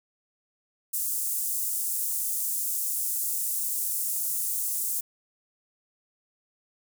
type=high-pass noise; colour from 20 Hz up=pink; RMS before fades=-29 dBFS; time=0.93-5.01 s; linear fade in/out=10 ms; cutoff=8200 Hz; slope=24 dB/octave; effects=none